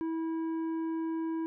sine tone with tanh clipping, 325.3 Hz, E4, 23 cents flat, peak -32 dBFS, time 0.01-1.46 s, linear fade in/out 0 ms, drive 8 dB, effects none

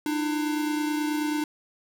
square tone pair together, 300.3 / 329.6 Hz, D4 / E4, +39 / 0 cents, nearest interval major second, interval 161 cents, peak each -26 / -35 dBFS, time 0.06-1.44 s, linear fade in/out 2 ms, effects none

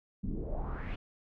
brown noise with low-pass filter sweep, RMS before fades -36 dBFS, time 0.23-0.96 s, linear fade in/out 10 ms, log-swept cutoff 210 to 2900 Hz, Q 3.7, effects none

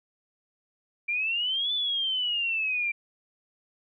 sine exponential two-way sweep, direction up then down, 2349 to 3520 to 2349 Hz, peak -25 dBFS, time 1.08-2.92 s, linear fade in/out 10 ms, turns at 1.73 s, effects none

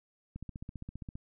click train, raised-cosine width 5 ms, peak -29 dBFS, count 13, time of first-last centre 0.36-1.155 s, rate 15.1 Hz, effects none

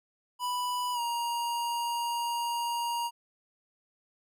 square tone with pitch glide, 987.8 to 943.7 Hz, B5 to A#5, 0 to +21 cents, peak -30 dBFS, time 0.39-3.11 s, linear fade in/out 50 ms, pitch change -79 cents, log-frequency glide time 0.93-1 s, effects none

